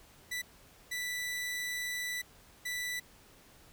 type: tone bursts at uneven times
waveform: sawtooth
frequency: 1975.5 Hz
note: B6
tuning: in tune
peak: -31 dBFS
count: 3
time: 0.31-0.42 / 0.91-2.22 / 2.65-3 s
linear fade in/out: 10 ms
effects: pink hiss -59 dBFS RMS until 3.72 s